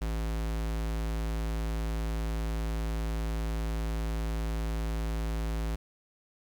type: tone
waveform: square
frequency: 55 Hz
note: A1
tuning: in tune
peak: -30 dBFS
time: 0.01-5.76 s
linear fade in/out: 10 ms
effects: 11-bit